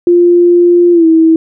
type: tone with pitch glide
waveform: sine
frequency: 349.2 to 323.9 Hz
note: F4 to E4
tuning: 0 to -30 cents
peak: -3 dBFS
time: 0.07-1.36 s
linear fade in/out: 2 ms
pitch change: -130 cents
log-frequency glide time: 0.92-1.06 s
effects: none